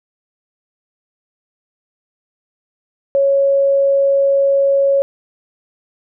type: tone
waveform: sine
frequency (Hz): 553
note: C#5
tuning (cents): -4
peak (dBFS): -10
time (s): 3.15-5.02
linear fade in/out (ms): 0
effects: none